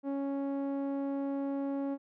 sawtooth tone with low-pass filter, 277.2 Hz, C#4, in tune, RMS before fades -34 dBFS, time 0.03-1.98 s, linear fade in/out 50 ms, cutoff 650 Hz, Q 0.78, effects none

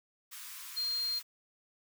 white high-pass noise, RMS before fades -46 dBFS, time 0.31-1.23 s, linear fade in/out 20 ms, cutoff 950 Hz, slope 96 dB/octave
sine tone, 4200 Hz, C8, 6 cents sharp, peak -31 dBFS, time 0.76-1.2 s, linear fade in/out 20 ms
effects none

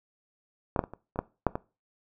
clicks, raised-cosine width 1 ms, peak -13 / -8 / -22 / -26 / -25 / -12 / -8 / -16 dBFS, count 8, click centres 0.762 / 0.792 / 0.839 / 0.936 / 1.159 / 1.19 / 1.467 / 1.555 s, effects noise-tail reverb RT60 0.3 s tail -20 dB re dry

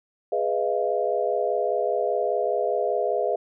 sine chord, F half-diminished seventh, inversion first, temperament equal with one note detuned, 415.3 / 493.9 / 622.3 / 687.3 Hz, Ab4 / Cb5 / Eb5 / F5, 0 / 0 / 0 / -28 cents, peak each -27 dBFS, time 0.32-3.36 s, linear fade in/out 5 ms, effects none

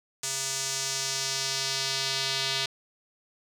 square tone with band-pass filter sweep, 134.7 Hz, C#3, 49 cents flat, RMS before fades -30 dBFS, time 0.23-2.66 s, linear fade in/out 5 ms, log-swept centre 7100 to 4000 Hz, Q 2, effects none

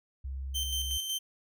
sine tone, 66.8 Hz, C2, 36 cents sharp, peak -34 dBFS, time 0.24-0.98 s, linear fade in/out 10 ms
sawtooth tone with tremolo, 3109 Hz, G7, 15 cents flat, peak -27 dBFS, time 0.54-1.19 s, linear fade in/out 20 ms, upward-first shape square, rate 5.4 Hz, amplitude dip 40%
effects none

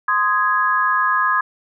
sine chord, Ab major, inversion first, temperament just, 1038.3 / 1245.9 / 1661.2 Hz, C6 / Eb6 / Ab6, -14 / +2 / 0 cents, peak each -19 dBFS, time 0.08-1.41 s, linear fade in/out 5 ms, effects none

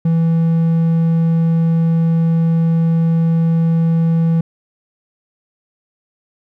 triangle tone, 164.81 Hz, E3, in tune, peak -9 dBFS, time 0.05-4.41 s, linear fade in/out 5 ms, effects none

